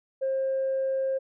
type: tone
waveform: sine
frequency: 533 Hz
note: C5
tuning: 32 cents sharp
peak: -23 dBFS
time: 0.21-1.19 s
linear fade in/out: 20 ms
effects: tanh soft clip ceiling -21 dBFS